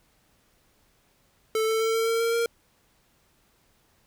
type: tone with pitch steps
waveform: square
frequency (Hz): 440 / 444.1 / 448.2 / 452.4 / 456.6 / 460.8 / 465.1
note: A4 / A4 / A4 / A4 / A#4 / A#4 / A#4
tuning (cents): 0 / +16 / +32 / +48 / -36 / -20 / -4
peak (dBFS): -23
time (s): 1.55-2.46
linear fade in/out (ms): 2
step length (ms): 130
effects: pink hiss -65 dBFS RMS until 4.06 s